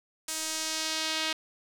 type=tone with band-pass filter sweep; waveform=sawtooth; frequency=316.3 Hz; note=D#4; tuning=29 cents sharp; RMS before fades=-32 dBFS; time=0.28-1.33 s; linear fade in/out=5 ms; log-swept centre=8100 to 3500 Hz; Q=1.3; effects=9-bit